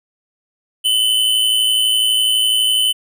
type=tone with amplitude modulation; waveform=square; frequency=3022 Hz; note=F#7; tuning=36 cents sharp; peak=-11 dBFS; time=0.84-2.93 s; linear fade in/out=20 ms; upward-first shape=sine; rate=112 Hz; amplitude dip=50%; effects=none